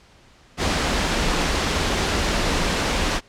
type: band-stop noise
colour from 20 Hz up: pink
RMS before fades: -21 dBFS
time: 0.57-3.21 s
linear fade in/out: 50 ms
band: 100 to 140 Hz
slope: 96 dB/octave
effects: pink hiss -52 dBFS RMS until 3.28 s + low-pass 6000 Hz 12 dB/octave